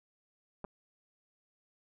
clicks, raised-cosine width 1 ms, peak -28 / -28 dBFS, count 2, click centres 0.643 / 0.648 s, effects none

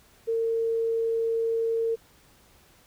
sine tone, 455.4 Hz, A#4, 40 cents flat, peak -23 dBFS, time 0.27-1.96 s, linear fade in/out 20 ms, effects pink hiss -58 dBFS RMS until 2.86 s

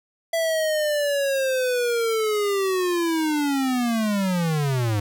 square linear sweep, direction down, 666 to 100 Hz, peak -21 dBFS, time 0.33-5 s, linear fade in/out 5 ms, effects none

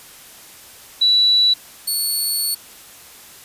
sine / 10% pulse tone pair in turn, 3940 / 4423 Hz, B7 / C#8, -5 / -5 cents, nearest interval major second, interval 200 cents, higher second, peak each -11 dBFS, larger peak neither, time 1.01-1.54 / 1.87-2.55 s, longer second, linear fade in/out 10 ms, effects white hiss -42 dBFS RMS until 3.44 s + resampled to 32000 Hz

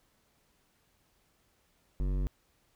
sine tone with hard clipping, 47.27 Hz, F#1, 38 cents sharp, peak -30 dBFS, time 2-2.27 s, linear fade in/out 0 ms, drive 14 dB, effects pink hiss -71 dBFS RMS until 2.75 s

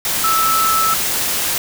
sine tone in noise, 1312 Hz, E6, 9 cents flat, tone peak -14 dBFS, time 0.24-0.94 s, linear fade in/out 2 ms, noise white, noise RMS -19 dBFS, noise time 0.05-1.58 s, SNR +2 dB, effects none

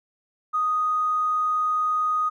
triangle tone with tanh clipping, 1244.5 Hz, D#6, in tune, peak -20 dBFS, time 0.53-2.3 s, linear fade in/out 20 ms, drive 3 dB, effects none

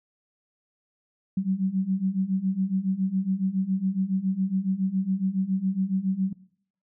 sine beating tone pair, 186.2 / 193.4 Hz, F#3 / G3, +11 / -23 cents, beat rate 7.2 Hz, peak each -26 dBFS, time 1.37-6.33 s, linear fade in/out 5 ms, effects noise-tail reverb RT60 0.6 s tail -19 dB re dry

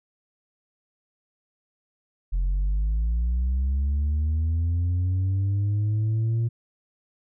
sine linear sweep, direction up, 42.7 to 116.54 Hz, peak -18 dBFS, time 2.32-6.49 s, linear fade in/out 20 ms, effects tanh soft clip ceiling -20 dBFS

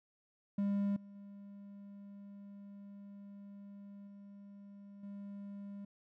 triangle tone with level steps, 200.7 Hz, G3, 41 cents sharp, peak -29 / -49 / -47 / -49 / -42 dBFS, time 0.58-5.85 s, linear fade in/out 5 ms, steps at 0.96 / 1.15 / 4.07 / 5.03 s, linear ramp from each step 5 ms, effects none

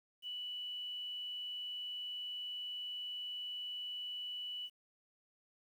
sine tone with quantisation, 2960 Hz, F#7, in tune, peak -40 dBFS, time 0.22-4.7 s, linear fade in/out 50 ms, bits 11, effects none

